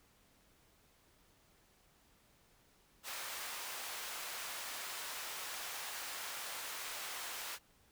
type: high-pass noise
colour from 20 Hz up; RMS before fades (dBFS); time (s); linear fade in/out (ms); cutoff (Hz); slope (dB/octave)
pink; -44; 3.03-7.59; 50; 900; 12
effects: pink hiss -69 dBFS RMS until 7.91 s